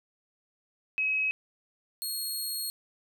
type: tone pair in turn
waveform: sine / 15% pulse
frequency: 2553 / 4294 Hz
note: D#7 / C8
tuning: +44 / +44 cents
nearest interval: major sixth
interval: 900 cents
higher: second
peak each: -25 dBFS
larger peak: neither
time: 0.98-1.31 / 2.02-2.7 s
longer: second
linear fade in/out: 0 ms
effects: none